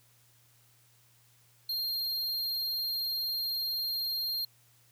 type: tone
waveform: square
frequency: 4206 Hz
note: C8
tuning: 8 cents sharp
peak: -31 dBFS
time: 1.69-4.45 s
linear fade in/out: 5 ms
effects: added 119 Hz sine -66 dBFS peak until 4.91 s + white hiss -65 dBFS RMS until 4.91 s